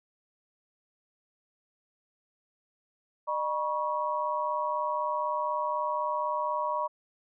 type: tone cluster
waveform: sine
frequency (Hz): 607 / 964 / 1108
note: D#5 / B5 / C#6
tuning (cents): -43 / -42 / -1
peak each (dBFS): -33 / -30 / -33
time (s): 3.27-6.88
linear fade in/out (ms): 20
effects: none